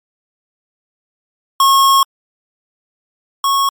square tone pair in turn, 1089 / 1100.4 Hz, C#6 / C#6, -31 / -13 cents, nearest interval unison, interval 18 cents, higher second, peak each -8 / -12 dBFS, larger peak first, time 1.6-2.03 / 3.44-3.69 s, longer first, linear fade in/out 2 ms, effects MP3 96 kbps

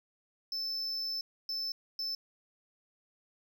triangle tone bursts at uneven times, 5274 Hz, E8, in tune, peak -32 dBFS, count 3, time 0.52-1.21 / 1.49-1.72 / 1.99-2.15 s, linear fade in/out 2 ms, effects none

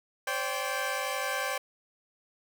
15% pulse chord, C suspended second, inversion none, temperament equal with one note detuned, 523.3 / 574.6 / 784 Hz, C5 / D5 / G5, 0 / -38 / 0 cents, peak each -28 dBFS, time 0.27-1.58 s, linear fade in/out 5 ms, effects none

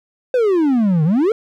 triangle exponential two-way sweep, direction down then up, 523.3 to 148.4 to 469.5 Hz, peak -10 dBFS, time 0.34-1.32 s, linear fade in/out 2 ms, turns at 1.04 s, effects none

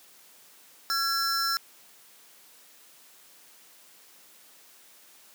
square tone cluster, 1360 / 1660 / 5330 Hz, F6 / G#6 / E8, -46 / -1 / +18 cents, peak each -29 / -35 / -29 dBFS, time 0.9-1.57 s, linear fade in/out 0 ms, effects white hiss -55 dBFS RMS until 5.34 s + high-pass 200 Hz 12 dB/octave

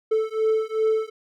triangle beating tone pair, 437.8 / 440.4 Hz, A4 / A4, -9 / +2 cents, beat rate 2.6 Hz, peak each -21 dBFS, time 0.11-1.1 s, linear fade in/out 10 ms, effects none

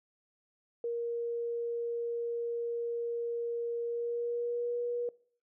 sine tone with pitch glide, 470 to 480.7 Hz, A#4 to B4, +14 to -47 cents, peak -31 dBFS, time 0.84-5.09 s, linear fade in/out 2 ms, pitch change +39 cents, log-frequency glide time 3.84-4.79 s, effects noise-tail reverb RT60 0.5 s tail -22 dB re dry

